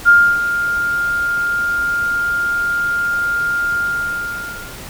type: tone with ADSR envelope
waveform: sine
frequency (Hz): 1405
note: F6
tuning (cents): +10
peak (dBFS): -4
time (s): 0.05-4.78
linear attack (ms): 35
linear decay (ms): 290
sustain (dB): -11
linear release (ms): 1000
effects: pink hiss -33 dBFS RMS until 4.89 s